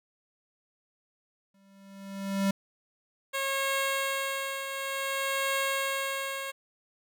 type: tone with exponential growth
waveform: square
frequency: 196 Hz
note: G3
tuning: in tune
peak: -23 dBFS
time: 1.54-2.51 s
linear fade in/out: 5 ms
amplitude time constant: 210 ms
type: tone with tremolo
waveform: 10% pulse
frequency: 544 Hz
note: C#5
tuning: 33 cents flat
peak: -18 dBFS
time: 3.33-6.52 s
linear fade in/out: 20 ms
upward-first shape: triangle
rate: 0.56 Hz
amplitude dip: 60%
effects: none